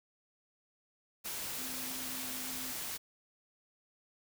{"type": "tone in noise", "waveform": "sine", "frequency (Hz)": 257.5, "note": "C4", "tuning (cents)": -28, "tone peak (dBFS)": -48, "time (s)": [1.58, 2.73], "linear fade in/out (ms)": 20, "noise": "white", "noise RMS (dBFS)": -40, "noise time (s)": [1.24, 2.98], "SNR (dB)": -11, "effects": []}